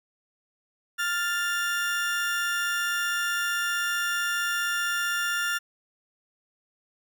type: tone pair together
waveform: 35% pulse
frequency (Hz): 1400.1 / 1764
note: F6 / A6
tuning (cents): +4 / +4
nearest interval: major third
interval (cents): 400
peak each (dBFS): -25 / -28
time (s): 0.98-5.59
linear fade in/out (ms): 20
effects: none